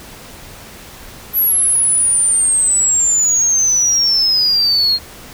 sine exponential sweep, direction down, 11840 to 4227 Hz, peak -9 dBFS, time 1.33-4.99 s, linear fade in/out 50 ms, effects tanh soft clip ceiling -8 dBFS + pink hiss -36 dBFS RMS until 5.33 s

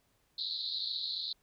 white band-pass noise, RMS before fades -37 dBFS, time 0.38-1.33 s, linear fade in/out 5 ms, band 3800 to 4300 Hz, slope 96 dB/octave, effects pink hiss -73 dBFS RMS until 1.42 s

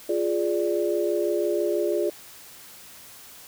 sine chord, D diminished, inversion first, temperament equal, 349.2 / 415.3 / 587.3 Hz, F4 / Ab4 / D5, 0 / 0 / 0 cents, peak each -25 / -26 / -27 dBFS, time 0.09-2.1 s, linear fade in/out 5 ms, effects white hiss -46 dBFS RMS until 3.47 s

